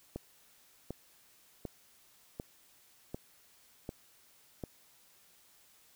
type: click train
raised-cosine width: 2 ms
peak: -25 dBFS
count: 7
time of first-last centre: 0.16-4.638 s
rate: 1.34 Hz
effects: white hiss -64 dBFS RMS until 5.95 s